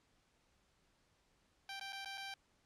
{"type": "tone with dropouts", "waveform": "10% pulse", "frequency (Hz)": 784, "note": "G5", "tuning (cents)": 0, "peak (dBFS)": -36, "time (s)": [1.69, 2.34], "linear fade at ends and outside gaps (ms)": 2, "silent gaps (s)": [[1.797, 1.81], [1.924, 1.929], [2.048, 2.057], [2.175, 2.178]], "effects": ["pink hiss -75 dBFS RMS until 2.65 s", "low-pass 8000 Hz 12 dB/octave"]}